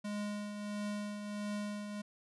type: tone with tremolo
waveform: square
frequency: 207.1 Hz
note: G#3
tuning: 5 cents flat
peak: -36 dBFS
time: 0.04-2.02 s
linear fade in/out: 10 ms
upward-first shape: triangle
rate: 1.5 Hz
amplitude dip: 50%
effects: resampled to 24000 Hz